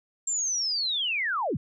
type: linear sweep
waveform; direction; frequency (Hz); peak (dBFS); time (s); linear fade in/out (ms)
sine; down; 7459 to 82.41; -25; 0.27-1.57; 5
effects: none